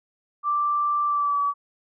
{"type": "tone with pitch glide", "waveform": "sine", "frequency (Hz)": [1174.7, 1143.9], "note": ["D6", "D6"], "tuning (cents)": [0, -46], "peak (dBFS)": -20, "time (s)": [0.43, 1.54], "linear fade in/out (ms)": 50, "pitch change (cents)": -46, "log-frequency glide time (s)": [1.06, 1.41], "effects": []}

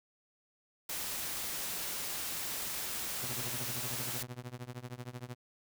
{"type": "noise", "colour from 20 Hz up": "white", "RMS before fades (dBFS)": -38, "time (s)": [0.89, 4.23], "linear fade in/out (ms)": 5}
{"type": "tone with tremolo", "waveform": "sawtooth", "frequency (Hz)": 123.47, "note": "B2", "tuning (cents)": 0, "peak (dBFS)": -34, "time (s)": [3.22, 5.35], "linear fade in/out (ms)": 20, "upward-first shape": "triangle", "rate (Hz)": 13, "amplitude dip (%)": 100}
{"effects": []}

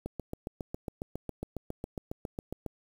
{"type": "click train", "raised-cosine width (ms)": 2, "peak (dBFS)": -22, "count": 20, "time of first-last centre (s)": [0.06, 2.663], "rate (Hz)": 7.3, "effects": ["8-bit"]}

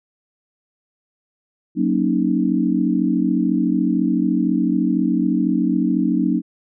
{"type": "chord", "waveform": "sine", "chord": "D# minor seventh", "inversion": "first", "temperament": "equal", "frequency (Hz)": [185, 233.1, 277.2, 311.1], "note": ["F#3", "A#3", "C#4", "D#4"], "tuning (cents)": [0, 0, 0, 0], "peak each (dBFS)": -21, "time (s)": [1.75, 6.42], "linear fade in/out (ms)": 50, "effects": []}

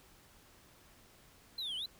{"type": "exponential two-way sweep", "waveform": "sine", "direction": "down then up", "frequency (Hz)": [4186, 2935, 4150], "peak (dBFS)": -34, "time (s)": [1.58, 1.86], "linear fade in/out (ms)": 5, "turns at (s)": 1.76, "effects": ["tanh soft clip ceiling -36 dBFS", "pink hiss -62 dBFS RMS until 1.99 s"]}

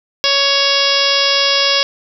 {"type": "harmonic tone", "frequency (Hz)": 557, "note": "C#5", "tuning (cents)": 8, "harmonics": [1, 2, 3, 4, 5, 6, 7, 8, 9, 10], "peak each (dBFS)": [-20, -22, -23, -23, -20, -18, -22, -23, -17, -22], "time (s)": [0.24, 1.83], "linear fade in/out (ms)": 0, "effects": []}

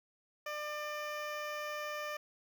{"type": "tone with notch filter", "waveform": "15% pulse", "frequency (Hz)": 598, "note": "D5", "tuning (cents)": 31, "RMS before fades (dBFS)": -40, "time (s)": [0.46, 2.17], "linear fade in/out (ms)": 5, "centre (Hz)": 9200, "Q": 0.86, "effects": []}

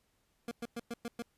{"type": "tone bursts", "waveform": "25% pulse", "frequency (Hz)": 235.1, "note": "A#3", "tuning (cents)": 15, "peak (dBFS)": -33, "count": 6, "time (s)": [0.48, 1.222], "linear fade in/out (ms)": 2, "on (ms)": 32, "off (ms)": 110, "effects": ["pink hiss -75 dBFS RMS until 1.37 s", "resampled to 32000 Hz"]}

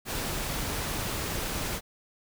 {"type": "noise", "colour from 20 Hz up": "pink", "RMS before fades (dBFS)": -32, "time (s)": [0.05, 1.81], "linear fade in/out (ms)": 50, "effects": []}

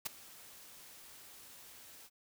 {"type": "noise with ADSR envelope", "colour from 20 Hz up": "white", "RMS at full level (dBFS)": -34, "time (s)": [0.05, 2.1], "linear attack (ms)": 13, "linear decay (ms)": 12, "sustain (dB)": -21, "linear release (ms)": 47, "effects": []}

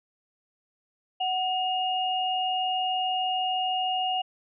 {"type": "tone pair together", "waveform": "sine", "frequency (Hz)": [743.2, 2850], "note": ["F#5", "F7"], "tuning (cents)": [7, 34], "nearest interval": "octave + major seventh", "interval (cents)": 2327, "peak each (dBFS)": [-26, -29], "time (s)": [1.2, 4.22], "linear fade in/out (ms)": 10, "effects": []}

